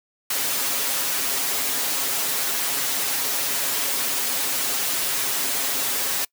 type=noise with comb filter; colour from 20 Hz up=white; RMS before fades=-24 dBFS; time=0.3-6.25 s; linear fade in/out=5 ms; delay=7.3 ms; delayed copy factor=+0.95; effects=noise-tail reverb RT60 0.1 s tail -25 dB re dry + high-pass 200 Hz 12 dB/octave